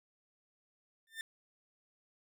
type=tone with exponential growth; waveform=30% pulse; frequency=1794 Hz; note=A6; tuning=33 cents sharp; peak=-33 dBFS; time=1.07-1.21 s; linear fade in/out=1 ms; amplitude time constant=30 ms; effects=none